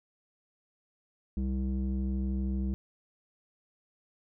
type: tone with low-pass filter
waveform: square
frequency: 65.2 Hz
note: C2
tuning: 5 cents flat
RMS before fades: -31 dBFS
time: 1.37-2.74 s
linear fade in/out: 0 ms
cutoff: 250 Hz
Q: 4
effects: none